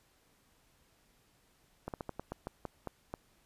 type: slowing click train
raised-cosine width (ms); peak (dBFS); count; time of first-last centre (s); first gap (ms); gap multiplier
1; -24; 10; 1.88-3.139; 58; 1.21
effects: pink hiss -69 dBFS RMS until 3.45 s + resampled to 32000 Hz